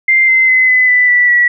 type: tone with pitch steps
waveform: sine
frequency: 2093 / 2067 / 2040 / 2015 / 1989.3 / 1964.2 / 1939.3 Hz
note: C7 / C7 / C7 / B6 / B6 / B6 / B6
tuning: 0 / -22 / -44 / +34 / +12 / -10 / -32 cents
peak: -6 dBFS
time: 0.08-1.48 s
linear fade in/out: 5 ms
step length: 200 ms
effects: none